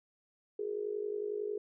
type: tone with amplitude modulation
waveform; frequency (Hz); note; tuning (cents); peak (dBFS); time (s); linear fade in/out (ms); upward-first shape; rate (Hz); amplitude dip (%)
sine; 416.5; G#4; +5; -30; 0.59-1.58; 5; sine; 51; 80
effects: none